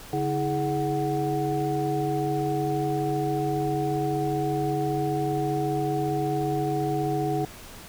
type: tone cluster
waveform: sine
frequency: 142.4 / 322.8 / 417.6 / 741 Hz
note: C#3 / E4 / G#4 / F#5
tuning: +47 / -36 / +10 / +2 cents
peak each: -29 dBFS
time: 0.13-7.45 s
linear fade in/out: 2 ms
effects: pink hiss -44 dBFS RMS until 7.88 s